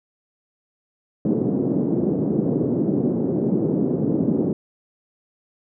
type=band-pass noise; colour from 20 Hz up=white; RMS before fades=-21 dBFS; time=1.25-4.53 s; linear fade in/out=2 ms; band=150 to 370 Hz; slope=24 dB/octave; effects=none